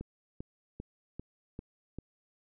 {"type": "click train", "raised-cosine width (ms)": 3, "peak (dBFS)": -27, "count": 6, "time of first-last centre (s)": [0.01, 1.986], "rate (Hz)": 2.53, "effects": []}